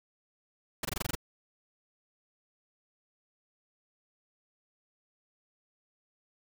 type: noise bursts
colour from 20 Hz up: pink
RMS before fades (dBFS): -32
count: 8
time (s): 0.83-1.152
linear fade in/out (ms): 5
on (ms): 21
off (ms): 22
effects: none